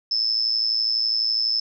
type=tone with amplitude modulation; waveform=sine; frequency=5250 Hz; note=E8; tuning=8 cents flat; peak=-16 dBFS; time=0.11-1.6 s; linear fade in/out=5 ms; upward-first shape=sine; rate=112 Hz; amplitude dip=75%; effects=none